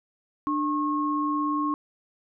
sine tone pair together, 297.2 / 1085 Hz, D4 / C#6, +21 / -37 cents, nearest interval octave + minor seventh, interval 2242 cents, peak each -26 dBFS, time 0.47-1.74 s, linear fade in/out 0 ms, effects none

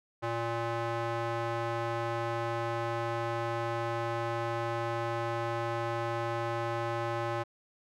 square tone with band-pass filter, 116.54 Hz, A#2, in tune, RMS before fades -33 dBFS, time 0.22-7.44 s, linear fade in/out 20 ms, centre 900 Hz, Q 0.93, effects none

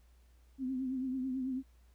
sine tone with vibrato, 260 Hz, C4, 11 cents flat, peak -33 dBFS, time 0.58-1.63 s, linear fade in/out 50 ms, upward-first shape triangle, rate 9.1 Hz, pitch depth 67 cents each way, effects added 60 Hz sine -60 dBFS peak until 1.94 s + pink hiss -73 dBFS RMS until 1.94 s

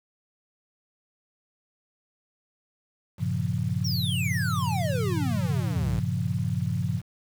sine chord, G half-diminished seventh, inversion none, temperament equal, 98 / 116.54 / 138.59 / 174.61 Hz, G2 / Bb2 / Db3 / F3, 0 / 0 / 0 / 0 cents, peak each -30 dBFS, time 3.18-7.02 s, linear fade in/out 50 ms
square exponential sweep, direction down, 5800 to 52.1 Hz, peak -30 dBFS, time 3.84-6 s, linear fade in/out 10 ms
effects 8-bit

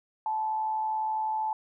sine tone with amplitude modulation, 871 Hz, A5, 18 cents flat, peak -25 dBFS, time 0.26-1.53 s, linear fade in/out 2 ms, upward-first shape sine, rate 132 Hz, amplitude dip 35%, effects none

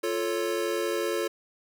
square chord, F augmented, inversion none, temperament equal, 349.2 / 440 / 554.4 Hz, F4 / A4 / C#5, 0 / 0 / 0 cents, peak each -31 / -31 / -33 dBFS, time 0.03-1.28 s, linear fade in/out 10 ms, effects none

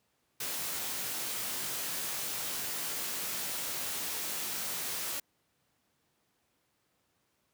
white noise with comb filter, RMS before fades -36 dBFS, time 0.4-5.2 s, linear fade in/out 5 ms, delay 20 ms, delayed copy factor -0.5, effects pink hiss -75 dBFS RMS until 7.53 s + high-pass 100 Hz 12 dB/octave

